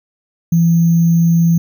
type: tone with sample-and-hold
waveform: sine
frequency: 167.6 Hz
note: E3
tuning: 29 cents sharp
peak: -8 dBFS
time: 0.52-1.58 s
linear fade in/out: 5 ms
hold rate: 6300 Hz
effects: none